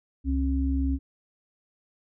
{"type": "tone pair together", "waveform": "sine", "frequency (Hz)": [67.6, 270.4], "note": ["C#2", "C#4"], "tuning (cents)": [-43, -43], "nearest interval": "2 octaves", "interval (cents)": 2400, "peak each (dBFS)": [-24, -27], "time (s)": [0.24, 0.99], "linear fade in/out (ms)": 50, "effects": []}